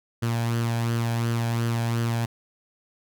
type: tone with flanger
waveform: sawtooth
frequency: 116.54 Hz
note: A#2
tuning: in tune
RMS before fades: -25 dBFS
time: 0.22-2.26 s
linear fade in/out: 10 ms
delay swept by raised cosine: 0.64 to 1.26 ms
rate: 2.8 Hz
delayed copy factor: +0.5
effects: none